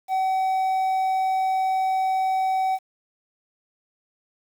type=tone with quantisation; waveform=triangle; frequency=759 Hz; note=F#5; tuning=44 cents sharp; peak=-18 dBFS; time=0.08-2.79 s; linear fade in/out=50 ms; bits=8; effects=none